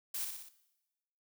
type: noise with echo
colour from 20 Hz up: blue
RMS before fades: -38 dBFS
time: 0.14-0.25 s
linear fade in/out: 5 ms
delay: 60 ms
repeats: 4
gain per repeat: -4 dB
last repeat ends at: 0.49 s
effects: noise-tail reverb RT60 1.0 s tail -17 dB re dry